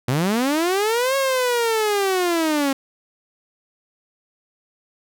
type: linear two-way sweep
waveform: sawtooth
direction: up then down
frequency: 116.54 to 550 to 268 Hz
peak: -14 dBFS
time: 0.08-2.73 s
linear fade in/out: 5 ms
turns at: 1.16 s
effects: none